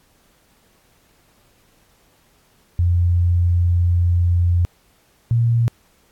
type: tone pair in turn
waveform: sine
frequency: 87.31 / 117.02 Hz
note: F2 / A#2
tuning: 0 / +7 cents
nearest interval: perfect fourth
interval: 507 cents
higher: second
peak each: -13 dBFS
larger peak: neither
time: 2.79-4.65 / 5.31-5.68 s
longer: first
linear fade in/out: 0 ms
effects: pink hiss -58 dBFS RMS until 6.11 s + AAC 64 kbps